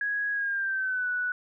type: tone with pitch glide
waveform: sine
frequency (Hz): 1660 to 1478.9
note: G#6 to F#6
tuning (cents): -1 to -1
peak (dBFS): -26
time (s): 0.01-1.32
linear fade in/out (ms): 2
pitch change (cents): -200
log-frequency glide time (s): 0.32-1.09
effects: none